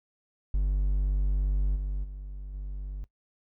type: tone with level steps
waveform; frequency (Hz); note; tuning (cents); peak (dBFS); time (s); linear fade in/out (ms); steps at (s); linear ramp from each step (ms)
triangle; 48.63; G1; -13; -21 / -26 / -34 / -31; 0.54-3.04; 0; 1.75 / 2.03 / 2.53; 20
effects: noise-tail reverb RT60 0.1 s tail -18 dB re dry